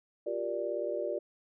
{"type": "chord", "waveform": "sine", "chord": "G minor seventh", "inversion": "third", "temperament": "just", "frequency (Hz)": [352.8, 392, 470.4, 588], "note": ["F4", "G4", "Bb4", "D5"], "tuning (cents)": [18, 0, 16, 2], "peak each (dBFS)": [-38, -38, -38, -34], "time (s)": [0.26, 1.19], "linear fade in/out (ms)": 10, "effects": []}